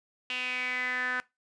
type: tone with band-pass filter sweep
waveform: sawtooth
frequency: 251.8 Hz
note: B3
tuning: 34 cents sharp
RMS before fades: -32 dBFS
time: 0.3-1.2 s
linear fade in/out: 0 ms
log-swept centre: 2800 to 1600 Hz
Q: 6.6
effects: noise-tail reverb RT60 0.2 s tail -20 dB re dry + resampled to 22050 Hz